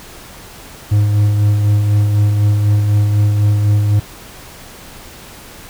triangle tone with tremolo, 103.83 Hz, G#2, in tune, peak -6 dBFS, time 0.91-4 s, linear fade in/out 10 ms, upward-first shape sine, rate 4 Hz, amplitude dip 35%, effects pink hiss -36 dBFS RMS until 5.69 s

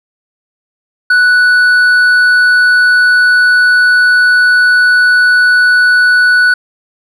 sine tone with hard clipping, 1480 Hz, F#6, in tune, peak -6 dBFS, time 1.1-6.54 s, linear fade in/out 5 ms, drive 4 dB, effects none

